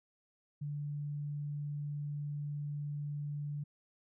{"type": "tone", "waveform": "sine", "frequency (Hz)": 146.1, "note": "D3", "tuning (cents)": -9, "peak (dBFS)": -36, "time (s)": [0.61, 3.64], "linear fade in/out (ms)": 10, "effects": []}